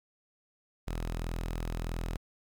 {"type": "tone", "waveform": "sawtooth", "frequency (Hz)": 41.55, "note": "E1", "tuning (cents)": 15, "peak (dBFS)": -29, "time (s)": [0.87, 2.17], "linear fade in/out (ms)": 10, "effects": ["10-bit"]}